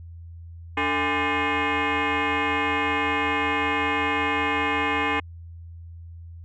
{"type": "tone with frequency modulation", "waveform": "sine", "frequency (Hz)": 659.3, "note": "E5", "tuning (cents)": 0, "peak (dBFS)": -20, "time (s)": [0.77, 5.2], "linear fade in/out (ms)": 5, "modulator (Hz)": 369, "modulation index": 5.3, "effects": ["tanh soft clip ceiling -16 dBFS", "added 84 Hz sine -38 dBFS peak until 6.44 s"]}